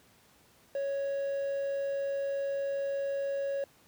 triangle tone with quantisation, 554.4 Hz, C#5, in tune, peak -28 dBFS, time 0.75-3.64 s, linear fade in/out 2 ms, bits 9, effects pink hiss -62 dBFS RMS until 3.87 s + high-pass 80 Hz 12 dB/octave

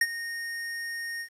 square tone with ADSR envelope, 1851 Hz, A#6, 13 cents flat, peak -19 dBFS, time 0.01-1.29 s, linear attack 4 ms, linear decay 44 ms, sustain -14 dB, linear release 83 ms, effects resampled to 32000 Hz + 10-bit

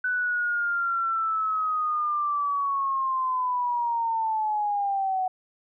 sine linear sweep, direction down, 1500 to 740 Hz, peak -23 dBFS, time 0.04-5.28 s, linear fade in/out 5 ms, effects none

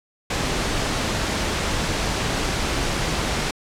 pink noise, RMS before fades -23 dBFS, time 0.3-3.51 s, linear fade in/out 5 ms, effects low-pass 7000 Hz 12 dB/octave

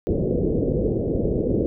white low-pass noise, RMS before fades -22 dBFS, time 0.07-1.66 s, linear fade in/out 0 ms, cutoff 510 Hz, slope 48 dB/octave, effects none

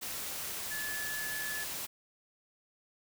sine tone in noise, 1722 Hz, A6, 38 cents flat, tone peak -37 dBFS, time 0.7-1.65 s, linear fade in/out 20 ms, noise white, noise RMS -39 dBFS, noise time 0.01-1.87 s, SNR -1 dB, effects none

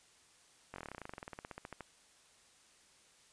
slowing click train, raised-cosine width 0.5 ms, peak -29 dBFS, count 25, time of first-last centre 0.74-1.807 s, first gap 21 ms, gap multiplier 1.06, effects white hiss -65 dBFS RMS until 3.32 s + resampled to 22050 Hz

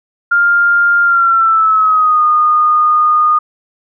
sine tone with pitch glide, 1401 to 1226.7 Hz, F6 to D#6, +5 to -25 cents, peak -7 dBFS, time 0.31-3.39 s, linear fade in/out 10 ms, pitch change -230 cents, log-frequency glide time 1.03-2.23 s, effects none

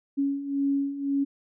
sine beating tone pair, 277.2 / 279.1 Hz, C#4 / C#4, 0 / +12 cents, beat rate 1.9 Hz, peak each -30 / -25 dBFS, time 0.17-1.25 s, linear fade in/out 20 ms, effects none

